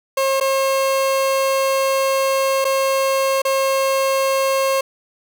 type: tone with dropouts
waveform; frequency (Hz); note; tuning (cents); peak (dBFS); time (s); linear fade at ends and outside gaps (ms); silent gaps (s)
30% pulse; 538; C5; +48; -13; 0.17-4.81; 5; 0.401-0.409 / 2.645-2.65 / 3.419-3.45
effects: none